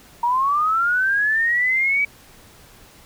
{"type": "linear sweep", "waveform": "sine", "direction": "up", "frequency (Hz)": [932.3, 2296], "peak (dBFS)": -16, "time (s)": [0.23, 2.05], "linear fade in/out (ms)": 5, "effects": ["pink hiss -48 dBFS RMS until 3.05 s"]}